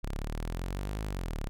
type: exponential two-way sweep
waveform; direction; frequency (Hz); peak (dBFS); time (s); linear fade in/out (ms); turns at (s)
sawtooth; up then down; 33.12 to 53.6 to 33.12; -29; 0.03-1.49; 0; 1.02
effects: none